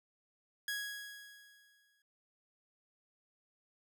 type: tone with exponential decay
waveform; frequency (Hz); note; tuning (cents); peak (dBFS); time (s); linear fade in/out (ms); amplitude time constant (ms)
sawtooth; 1661.2; G#6; 0; -31; 0.68-2.02; 2; 290
effects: none